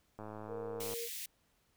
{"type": "click train", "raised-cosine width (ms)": 1, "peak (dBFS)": -32, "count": 81, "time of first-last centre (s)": [0.19, 0.938], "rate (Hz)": 107}
{"type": "tone", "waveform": "sine", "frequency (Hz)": 466.2, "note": "A#4", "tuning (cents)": 0, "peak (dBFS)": -40, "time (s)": [0.47, 1.09], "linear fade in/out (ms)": 50}
{"type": "high-pass noise", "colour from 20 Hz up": "white", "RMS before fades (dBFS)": -43, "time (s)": [0.8, 1.26], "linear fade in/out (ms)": 5, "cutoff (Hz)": 1900, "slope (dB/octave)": 48}
{"effects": ["pink hiss -74 dBFS RMS until 1.76 s"]}